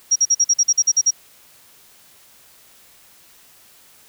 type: tone bursts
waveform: sine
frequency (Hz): 5660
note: F8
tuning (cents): +22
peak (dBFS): -11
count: 11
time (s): 0.11-1.109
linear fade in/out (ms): 10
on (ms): 49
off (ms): 46
effects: white hiss -50 dBFS RMS until 4.08 s